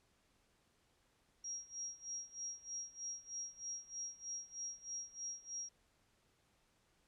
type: tone with tremolo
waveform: sine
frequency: 5640 Hz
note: F8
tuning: 16 cents sharp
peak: -40 dBFS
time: 1.44-5.69 s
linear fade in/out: 5 ms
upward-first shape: sine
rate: 3.2 Hz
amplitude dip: 90%
effects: pink hiss -75 dBFS RMS until 7.07 s + low-pass 10000 Hz 12 dB/octave